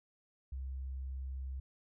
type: tone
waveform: sine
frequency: 66 Hz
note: C2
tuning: 16 cents sharp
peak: -38 dBFS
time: 0.52-1.6 s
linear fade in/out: 5 ms
effects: none